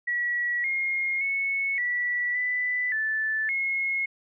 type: tone with pitch steps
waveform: sine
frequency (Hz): 1930 / 2141 / 2203 / 1953 / 1989 / 1753 / 2166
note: B6 / C7 / C#7 / B6 / B6 / A6 / C#7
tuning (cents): -40 / +39 / -11 / -20 / +12 / -7 / -41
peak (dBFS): -24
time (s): 0.07-4.06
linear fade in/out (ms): 10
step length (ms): 570
effects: none